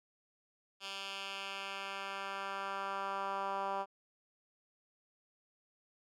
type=tone with band-pass filter sweep; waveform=10% pulse; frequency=196 Hz; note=G3; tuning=in tune; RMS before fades=-40 dBFS; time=0.8-3.86 s; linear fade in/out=50 ms; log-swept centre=3500 to 890 Hz; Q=1.6; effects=none